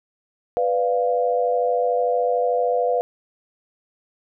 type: chord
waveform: sine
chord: B diminished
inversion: none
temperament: equal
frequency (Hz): 493.9 / 587.3 / 698.5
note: B4 / D5 / F5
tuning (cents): 0 / 0 / 0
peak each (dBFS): -20 / -26 / -22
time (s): 0.57-3.01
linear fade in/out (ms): 0
effects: none